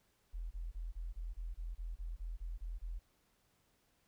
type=tone bursts; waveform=sine; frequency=41.86 Hz; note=E1; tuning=27 cents sharp; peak=-39 dBFS; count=13; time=0.33-2.994 s; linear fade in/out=20 ms; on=180 ms; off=27 ms; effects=pink hiss -75 dBFS RMS until 4.07 s